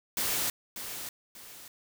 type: noise with echo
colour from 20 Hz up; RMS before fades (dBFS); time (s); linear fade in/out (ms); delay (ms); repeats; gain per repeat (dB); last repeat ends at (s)
white; -30; 0.17-0.5; 2; 590; 2; -9; 1.68
effects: none